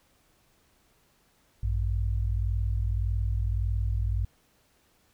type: tone pair together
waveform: sine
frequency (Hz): 56.47 / 98.2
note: A1 / G2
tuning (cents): +46 / +4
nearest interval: minor seventh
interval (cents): 958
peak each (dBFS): -26 / -29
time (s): 1.63-4.25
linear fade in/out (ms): 5
effects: pink hiss -66 dBFS RMS until 5.13 s